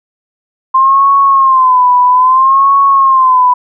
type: tone with vibrato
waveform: sine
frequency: 1046.5 Hz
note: C6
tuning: in tune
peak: -4 dBFS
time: 0.74-3.54 s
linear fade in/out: 10 ms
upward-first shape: sine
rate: 0.61 Hz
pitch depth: 98 cents each way
effects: none